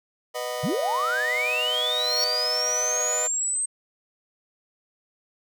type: chord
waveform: sawtooth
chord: B major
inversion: none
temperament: just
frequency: 493.9 / 617.4 / 740.8 Hz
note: B4 / D#5 / F#5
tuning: 0 / -14 / +2 cents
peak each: -28 / -27 / -32 dBFS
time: 0.34-3.28 s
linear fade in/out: 20 ms
type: linear sweep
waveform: sine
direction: up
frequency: 114 to 8372 Hz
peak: -23 dBFS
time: 0.63-3.66 s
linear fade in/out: 10 ms
type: tone with exponential growth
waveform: square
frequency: 5590 Hz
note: F8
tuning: 1 cent sharp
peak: -22 dBFS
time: 1.73-2.24 s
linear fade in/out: 0 ms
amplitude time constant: 110 ms
effects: none